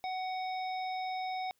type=harmonic tone; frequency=746 Hz; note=F#5; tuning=14 cents sharp; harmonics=1 / 3 / 5 / 7; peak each=-34 / -44 / -48 / -51 dBFS; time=0.04-1.51 s; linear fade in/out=0 ms; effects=white hiss -75 dBFS RMS until 1.59 s